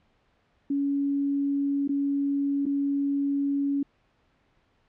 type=tone with dropouts; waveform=sine; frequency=280.8 Hz; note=C#4; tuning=22 cents sharp; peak=-23 dBFS; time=0.7-3.83 s; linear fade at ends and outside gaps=5 ms; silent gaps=1.877-1.891 / 2.656-2.663 s; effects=pink hiss -67 dBFS RMS until 4.88 s + low-pass 3000 Hz 12 dB/octave

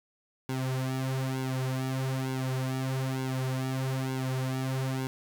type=tone with flanger; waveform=sawtooth; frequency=131.2 Hz; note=C3; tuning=5 cents sharp; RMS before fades=-31 dBFS; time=0.49-5.07 s; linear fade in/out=0 ms; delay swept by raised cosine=1.6 to 5.7 ms; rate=1.1 Hz; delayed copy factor=-0.95; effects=none

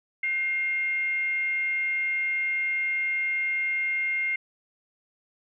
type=tone with frequency modulation; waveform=sine; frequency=2125 Hz; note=C7; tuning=26 cents sharp; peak=-24 dBFS; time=0.23-4.36 s; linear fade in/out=5 ms; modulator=604 Hz; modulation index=0.27; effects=none

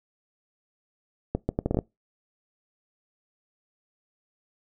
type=accelerating click train; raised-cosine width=2 ms; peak=-11 dBFS; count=8; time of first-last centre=1.35-1.789 s; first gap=140 ms; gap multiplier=0.71; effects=noise-tail reverb RT60 0.2 s tail -22 dB re dry

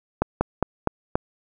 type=slowing click train; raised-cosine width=1 ms; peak=-5 dBFS; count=5; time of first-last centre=0.22-1.155 s; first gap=190 ms; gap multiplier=1.14; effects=none

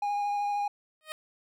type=tone with vibrato; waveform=triangle; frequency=818 Hz; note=G#5; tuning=26 cents flat; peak=-25 dBFS; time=0.02-0.68 s; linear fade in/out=5 ms; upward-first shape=sine; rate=13 Hz; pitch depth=12 cents each way
type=tone with exponential growth; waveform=10% pulse; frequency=622 Hz; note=D#5; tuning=1 cent flat; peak=-24 dBFS; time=1.01-1.12 s; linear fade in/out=0 ms; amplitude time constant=23 ms
effects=none

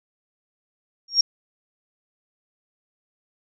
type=tone with exponential growth; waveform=sine; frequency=5570 Hz; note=F8; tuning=5 cents flat; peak=-9 dBFS; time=1.08-1.21 s; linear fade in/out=5 ms; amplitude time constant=27 ms; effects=none

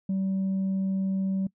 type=tone; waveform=sine; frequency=191.9 Hz; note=G3; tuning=37 cents flat; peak=-22 dBFS; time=0.09-1.47 s; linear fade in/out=5 ms; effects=noise-tail reverb RT60 0.1 s tail -23 dB re dry + tanh soft clip ceiling -23 dBFS

